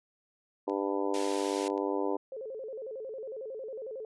harmonic tone, 99 Hz, G2, 18 cents sharp, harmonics 3 / 4 / 5 / 6 / 7 / 8 / 9 / 10, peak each -34 / -33 / -35 / -39 / -43 / -44 / -39 / -42 dBFS, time 0.67-2.17 s, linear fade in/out 10 ms
clicks, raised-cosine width 0.2 ms, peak -35 dBFS, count 3, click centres 0.697 / 1.701 / 1.778 s
pink band-pass noise, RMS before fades -43 dBFS, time 1.14-1.68 s, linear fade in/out 0 ms, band 2300 to 9900 Hz, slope 12 dB/octave
sine tone with vibrato, 481 Hz, B4, 46 cents flat, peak -37 dBFS, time 2.32-4.05 s, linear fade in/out 2 ms, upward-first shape square, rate 11 Hz, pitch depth 170 cents each way
effects resampled to 24000 Hz

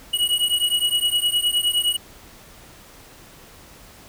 square beating tone pair, 2908 / 2917.7 Hz, F#7 / F#7, -31 / -25 cents, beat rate 9.7 Hz, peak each -22 dBFS, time 0.13-1.97 s, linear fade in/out 10 ms, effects pink hiss -46 dBFS RMS until 4.08 s

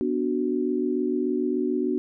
sine chord, B minor, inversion none, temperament equal, 246.9 / 293.7 / 370 Hz, B3 / D4 / F#4, 0 / 0 / 0 cents, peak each -27 / -27 / -26 dBFS, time 0.01-1.98 s, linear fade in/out 0 ms, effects none

